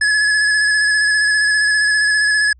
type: tone with vibrato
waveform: square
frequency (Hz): 1699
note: G#6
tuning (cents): +39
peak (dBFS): -13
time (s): 0.01-2.53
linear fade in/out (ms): 5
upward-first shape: square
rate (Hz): 15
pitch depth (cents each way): 20
effects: added 62 Hz sine -44 dBFS peak until 2.59 s + resampled to 22050 Hz